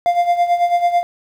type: tone with tremolo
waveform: triangle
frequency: 698.5 Hz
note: F5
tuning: in tune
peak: -8 dBFS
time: 0.06-1.03 s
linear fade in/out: 0 ms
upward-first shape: sine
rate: 9.1 Hz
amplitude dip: 70%
effects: 8-bit